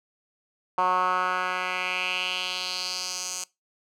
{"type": "tone with band-pass filter sweep", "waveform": "10% pulse", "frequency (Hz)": 183, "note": "F#3", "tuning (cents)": -19, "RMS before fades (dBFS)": -28, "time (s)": [0.78, 3.44], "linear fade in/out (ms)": 2, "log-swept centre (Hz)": [1000, 7000], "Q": 3, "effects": ["noise-tail reverb RT60 0.2 s tail -21 dB re dry"]}